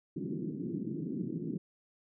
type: band-pass noise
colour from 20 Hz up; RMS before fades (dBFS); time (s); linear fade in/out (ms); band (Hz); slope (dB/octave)
white; -37; 0.16-1.58; 5; 140 to 340; 48
effects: none